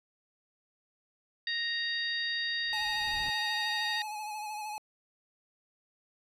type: harmonic tone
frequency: 932.3 Hz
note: A#5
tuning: in tune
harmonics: 2 / 3 / 4 / 5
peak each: -33 / -43 / -35 / -38 dBFS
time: 1.47-4.02 s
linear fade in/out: 2 ms
type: noise with exponential growth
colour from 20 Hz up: brown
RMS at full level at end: -42 dBFS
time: 2.19-3.3 s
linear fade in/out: 1 ms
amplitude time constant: 240 ms
type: tone with vibrato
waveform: square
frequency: 849 Hz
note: G#5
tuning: 38 cents sharp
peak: -37 dBFS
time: 2.73-4.78 s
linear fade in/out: 0 ms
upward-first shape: sine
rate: 13 Hz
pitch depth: 37 cents each way
effects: resampled to 32000 Hz